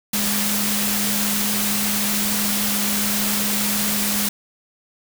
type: tone in noise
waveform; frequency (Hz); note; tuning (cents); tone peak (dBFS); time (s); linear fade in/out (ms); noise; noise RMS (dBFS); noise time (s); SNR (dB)
sine; 206.6; G#3; -9; -25; 0.13-4.29; 5; white; -22; 0.13-4.29; -6
effects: none